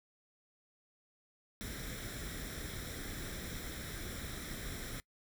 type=noise with comb filter; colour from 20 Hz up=pink; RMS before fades=-43 dBFS; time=1.61-5 s; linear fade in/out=0 ms; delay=0.54 ms; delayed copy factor=+0.65; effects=noise-tail reverb RT60 0.1 s tail -23 dB re dry